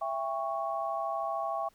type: chord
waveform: sine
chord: C# diminished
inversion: first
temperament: just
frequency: 665.2 / 798.3 / 1108.7 Hz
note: E5 / G5 / C#6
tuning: +16 / +31 / 0 cents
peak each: -34 / -35 / -35 dBFS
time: 0.01-1.69 s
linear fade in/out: 10 ms
effects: pink hiss -66 dBFS RMS until 1.74 s